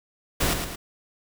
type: noise with echo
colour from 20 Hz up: pink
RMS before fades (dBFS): -23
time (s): 0.4-0.54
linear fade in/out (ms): 10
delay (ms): 110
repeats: 2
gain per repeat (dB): -6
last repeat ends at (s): 0.76
effects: none